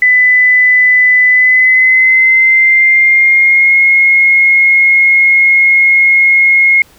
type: tone with pitch glide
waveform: sine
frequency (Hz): 2000 to 2156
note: B6 to C#7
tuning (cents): +21 to -49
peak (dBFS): -4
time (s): 0.02-6.82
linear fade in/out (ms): 2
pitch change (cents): +130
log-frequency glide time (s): 1.29-3.76
effects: pink hiss -44 dBFS RMS until 6.98 s